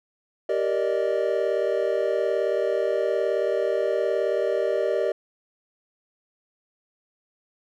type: chord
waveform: triangle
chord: Eb major seventh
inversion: first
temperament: just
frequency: 388.9 / 466.7 / 583.4 / 622.3 Hz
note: G4 / Bb4 / D5 / Eb5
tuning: -14 / +2 / -12 / 0 cents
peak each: -25 dBFS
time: 0.49-5.12 s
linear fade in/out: 5 ms
effects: none